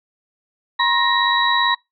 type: tone cluster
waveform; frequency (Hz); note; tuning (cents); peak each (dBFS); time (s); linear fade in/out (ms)
sine; 966 / 1064 / 1870 / 3895; B5 / C6 / A#6 / B7; -39 / +29 / +5 / -25; -20; 0.79-1.75; 10
effects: noise-tail reverb RT60 0.2 s tail -26 dB re dry